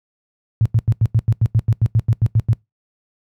sine tone bursts, 112.3 Hz, A2, 36 cents sharp, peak -10 dBFS, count 15, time 0.61-2.531 s, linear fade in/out 0 ms, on 45 ms, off 89 ms, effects noise-tail reverb RT60 0.2 s tail -25 dB re dry + high-pass 60 Hz 12 dB/octave

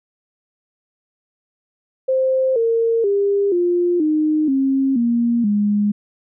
sine tone with pitch steps, 523.3 / 458.2 / 401.2 / 351.3 / 307.6 / 269.3 / 235.8 / 206.5 Hz, C5 / A#4 / G4 / F4 / D#4 / C#4 / A#3 / G#3, 0 / -30 / +40 / +10 / -20 / -50 / +20 / -10 cents, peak -14 dBFS, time 2.08-5.92 s, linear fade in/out 10 ms, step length 480 ms, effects none

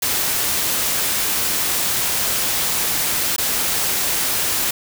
white noise with dropouts, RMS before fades -20 dBFS, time 0.02-4.71 s, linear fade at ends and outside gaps 5 ms, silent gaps 3.363-3.381 s, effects none

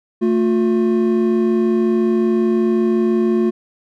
triangle tone pair together, 223.3 / 357 Hz, A3 / F4, +26 / +38 cents, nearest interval minor sixth, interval 812 cents, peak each -14 dBFS, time 0.21-3.51 s, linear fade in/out 20 ms, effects none

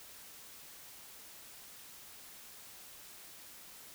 silence, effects white hiss -53 dBFS RMS until 3.94 s

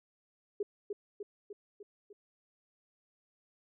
sine tone with echo, 409.1 Hz, G#4, 26 cents flat, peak -30 dBFS, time 0.6-0.63 s, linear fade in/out 5 ms, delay 300 ms, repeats 5, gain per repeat -4 dB, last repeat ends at 2.13 s, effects none

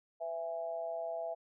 sine tone with amplitude modulation, 663 Hz, E5, 10 cents sharp, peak -32 dBFS, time 0.2-1.35 s, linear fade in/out 20 ms, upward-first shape sine, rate 160 Hz, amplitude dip 80%, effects none

